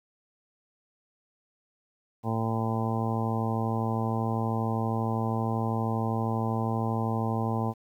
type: harmonic tone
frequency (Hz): 112.6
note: A2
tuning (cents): +40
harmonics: 1 / 2 / 3 / 4 / 5 / 6 / 7 / 8 / 9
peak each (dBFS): -29 / -31 / -38 / -37 / -40 / -40 / -35 / -39 / -38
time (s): 2.23-7.74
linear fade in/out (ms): 50
effects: 10-bit